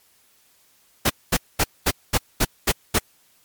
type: noise bursts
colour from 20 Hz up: pink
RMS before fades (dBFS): -18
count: 8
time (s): 1.05-2.99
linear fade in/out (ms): 10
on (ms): 50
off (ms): 220
effects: white hiss -59 dBFS RMS until 3.44 s + MP3 96 kbps